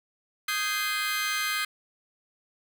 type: chord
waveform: 25% pulse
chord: Ab major seventh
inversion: second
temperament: just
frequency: 1245.9 / 1557.4 / 1661.2 / 2077 Hz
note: Eb6 / G6 / Ab6 / C7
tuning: +2 / -12 / 0 / -13 cents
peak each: -28 / -29 / -32 / -27 dBFS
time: 0.48-1.65 s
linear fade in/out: 5 ms
effects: none